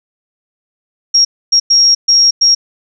sine tone bursts at uneven times, 5588 Hz, F8, in tune, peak -5 dBFS, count 5, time 1.14-1.25 / 1.52-1.6 / 1.7-1.95 / 2.08-2.31 / 2.41-2.55 s, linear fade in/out 10 ms, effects none

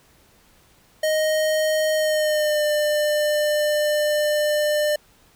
square tone with pitch glide, 622.3 to 598.7 Hz, D#5 to D5, 0 to +33 cents, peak -19 dBFS, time 1.03-4.96 s, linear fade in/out 5 ms, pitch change -67 cents, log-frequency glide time 1.95-2.64 s, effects pink hiss -56 dBFS RMS until 5.35 s

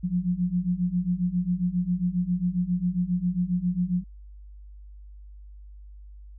sine beating tone pair, 174.4 / 181.8 Hz, F3 / F#3, -2 / -30 cents, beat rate 7.4 Hz, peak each -27 / -25 dBFS, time 0.03-4.04 s, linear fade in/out 20 ms, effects added 50 Hz sine -42 dBFS peak until 6.38 s

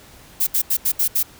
violet noise bursts at uneven times, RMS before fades -18 dBFS, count 6, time 0.4-0.47 / 0.54-0.62 / 0.7-0.77 / 0.85-0.92 / 0.99-1.08 / 1.15-1.23 s, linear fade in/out 10 ms, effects pink hiss -46 dBFS RMS until 1.39 s

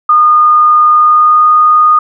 sine tone with pitch glide, 1222 to 1231.2 Hz, D#6 to D#6, -32 to -19 cents, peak -3 dBFS, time 0.09-1.99 s, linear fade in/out 5 ms, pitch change +13 cents, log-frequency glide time 0.93-1.48 s, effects none

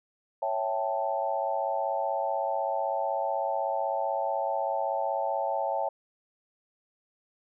sine chord, A dominant seventh, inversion first, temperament equal, 554.4 / 659.3 / 784 / 880 Hz, C#5 / E5 / G5 / A5, 0 / 0 / 0 / 0 cents, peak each -32 dBFS, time 0.42-5.89 s, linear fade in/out 5 ms, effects none

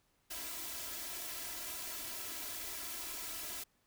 white noise with comb filter, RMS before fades -43 dBFS, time 0.3-3.64 s, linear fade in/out 10 ms, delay 3 ms, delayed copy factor +0.95, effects pink hiss -75 dBFS RMS until 3.86 s

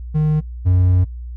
triangle tone pair in turn, 153.2 / 91.09 Hz, D#3 / F#2, -27 / -27 cents, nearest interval major sixth, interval 900 cents, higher first, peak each -11 / -9 dBFS, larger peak second, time 0.14-0.41 / 0.65-1.05 s, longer second, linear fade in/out 20 ms, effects noise-tail reverb RT60 0.1 s tail -20 dB re dry + added 60 Hz sine -27 dBFS peak until 1.36 s

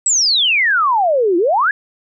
sine exponential two-way sweep, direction down then up, 8070 to 330 to 1736 Hz, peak -11 dBFS, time 0.06-1.71 s, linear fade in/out 2 ms, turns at 1.37 s, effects none

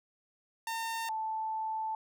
sawtooth / sine tone pair in turn, 909 / 878.5 Hz, A#5 / A5, -44 / -3 cents, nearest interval minor second, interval 59 cents, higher first, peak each -30 / -32 dBFS, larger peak first, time 0.67-1.09 / 1.09-1.95 s, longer second, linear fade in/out 2 ms, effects none

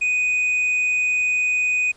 triangle tone, 2489 Hz, D#7, in tune, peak -16 dBFS, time 0.01-1.92 s, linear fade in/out 10 ms, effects pink hiss -53 dBFS RMS until 1.96 s + resampled to 22050 Hz

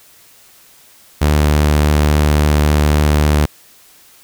sawtooth tone, 74.7 Hz, D2, 30 cents sharp, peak -6 dBFS, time 1.21-3.46 s, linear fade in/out 10 ms, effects white hiss -46 dBFS RMS until 4.23 s

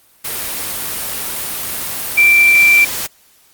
sine tone in noise, 2349 Hz, D7, in tune, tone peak -6 dBFS, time 2.17-2.85 s, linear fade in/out 10 ms, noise white, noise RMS -22 dBFS, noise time 0.24-3.07 s, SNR +13 dB, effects white hiss -51 dBFS RMS until 3.53 s + Opus 32 kbps

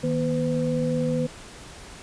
sine tone cluster, 156.6 / 240.8 / 506 Hz, D#3 / B3 / B4, +11 / -44 / +42 cents, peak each -26 dBFS, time 0.03-1.27 s, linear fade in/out 10 ms, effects pink hiss -43 dBFS RMS until 2.02 s + resampled to 22050 Hz

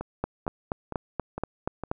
two click trains, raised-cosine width 1 ms, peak -13 / -19 dBFS, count 8 / 5, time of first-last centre 0.24-1.915 / 0.01-1.836 s, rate 4.18 / 2.19 Hz, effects none

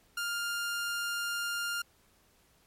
sawtooth tone, 1403 Hz, F6, 8 cents sharp, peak -28 dBFS, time 0.17-1.82 s, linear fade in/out 5 ms, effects pink hiss -66 dBFS RMS until 2.66 s + MP3 64 kbps

